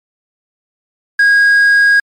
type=tone with quantisation; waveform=triangle; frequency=1639 Hz; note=G#6; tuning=23 cents flat; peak=-4 dBFS; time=1.19-2 s; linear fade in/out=5 ms; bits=5; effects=low-pass 8000 Hz 12 dB/octave + MP3 96 kbps